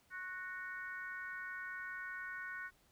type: harmonic tone with a mistuned harmonic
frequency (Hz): 370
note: F#4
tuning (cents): 0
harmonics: 3 / 4 / 5 / 6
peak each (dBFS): -52 / -44 / -48 / -56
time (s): 0.1-2.71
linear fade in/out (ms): 50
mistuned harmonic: 3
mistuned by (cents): -23
effects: pink hiss -71 dBFS RMS until 2.91 s